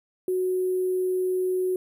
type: tone with sample-and-hold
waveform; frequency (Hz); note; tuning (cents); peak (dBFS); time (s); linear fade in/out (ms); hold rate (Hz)
sine; 369; F#4; -5; -22; 0.28-1.76; 2; 11025
effects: none